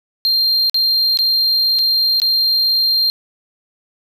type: tone with dropouts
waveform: triangle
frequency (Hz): 4186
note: C8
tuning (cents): 0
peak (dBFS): -11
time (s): 0.25-3.1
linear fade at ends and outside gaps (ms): 0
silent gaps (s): 0.697-0.744 / 1.173-1.189 / 1.787-1.791 / 2.2-2.218
effects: none